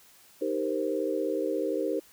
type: chord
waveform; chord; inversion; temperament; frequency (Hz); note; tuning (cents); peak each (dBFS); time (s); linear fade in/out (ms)
sine; C minor seventh; first; equal; 311.1 / 392 / 466.2 / 523.3; Eb4 / G4 / Bb4 / C5; 0 / 0 / 0 / 0; -32; 0.41-2; 10
effects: white hiss -57 dBFS RMS until 2.12 s